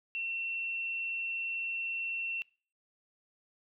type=tone with frequency modulation; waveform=sine; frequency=2709 Hz; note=E7; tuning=47 cents sharp; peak=-33 dBFS; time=0.15-2.42 s; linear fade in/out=0 ms; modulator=112 Hz; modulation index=0.26; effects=noise-tail reverb RT60 0.4 s tail -23 dB re dry